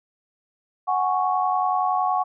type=chord; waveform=sine; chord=F# suspended second; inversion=none; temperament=equal; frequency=740 / 830.6 / 1108.7 Hz; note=F#5 / G#5 / C#6; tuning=0 / 0 / 0 cents; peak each=-22 / -26 / -24 dBFS; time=0.87-2.24 s; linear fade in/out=20 ms; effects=none